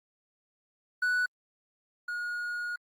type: tone pair in turn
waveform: triangle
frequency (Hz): 1480 / 1442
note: F#6 / F#6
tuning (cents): 0 / -45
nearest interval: unison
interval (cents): 45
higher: first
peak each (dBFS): -23 / -30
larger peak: first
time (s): 1.02-1.26 / 2.08-2.76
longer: second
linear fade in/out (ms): 5
effects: Opus 24 kbps